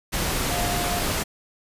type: tone in noise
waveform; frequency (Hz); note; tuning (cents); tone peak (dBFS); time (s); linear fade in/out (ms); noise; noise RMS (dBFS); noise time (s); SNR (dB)
sine; 705; F5; +16; -29; 0.49-1.03; 20; pink; -25; 0.12-1.24; -7
effects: resampled to 32000 Hz